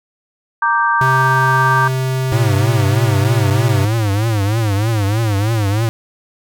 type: chord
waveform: sine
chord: G minor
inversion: first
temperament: equal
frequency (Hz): 932.3 / 1174.7 / 1568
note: Bb5 / D6 / G6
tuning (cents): 0 / 0 / 0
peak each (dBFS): -16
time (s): 0.62-1.88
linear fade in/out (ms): 5
type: tone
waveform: square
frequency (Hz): 130.7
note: C3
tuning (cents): -1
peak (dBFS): -16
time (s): 1.01-3.85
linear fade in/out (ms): 2
type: tone with vibrato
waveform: square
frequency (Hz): 106.4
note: G#2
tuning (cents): +42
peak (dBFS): -14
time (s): 2.32-5.89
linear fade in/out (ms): 0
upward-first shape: triangle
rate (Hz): 3.2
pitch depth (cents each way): 170
effects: none